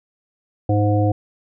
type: harmonic tone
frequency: 103.83 Hz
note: G#2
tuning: in tune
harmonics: 1 / 3 / 5 / 7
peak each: -16 / -21 / -23 / -24 dBFS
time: 0.69-1.12 s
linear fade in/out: 5 ms
effects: none